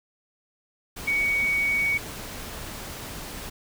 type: tone in noise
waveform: sine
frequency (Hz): 2242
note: C#7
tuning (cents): +19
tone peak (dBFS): -21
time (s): 1.07-1.98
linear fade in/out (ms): 10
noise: pink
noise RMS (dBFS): -37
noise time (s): 0.96-3.5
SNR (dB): +13
effects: none